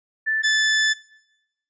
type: tone pair in turn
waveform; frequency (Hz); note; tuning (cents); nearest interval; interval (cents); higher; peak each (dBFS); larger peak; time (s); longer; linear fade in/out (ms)
sine / sawtooth; 1760 / 1745.8; A6 / A6; 0 / -14; unison; 14; first; -19 / -13; second; 0.26-0.43 / 0.43-0.94; second; 20
effects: noise-tail reverb RT60 0.8 s tail -18 dB re dry + resampled to 16000 Hz